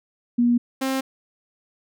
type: tone pair in turn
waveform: sine / sawtooth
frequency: 240 / 265.7 Hz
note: B3 / C4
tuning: -49 / +27 cents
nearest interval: major second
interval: 176 cents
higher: second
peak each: -15 / -18 dBFS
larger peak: first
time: 0.38-0.58 / 0.81-1.01 s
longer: neither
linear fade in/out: 10 ms
effects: none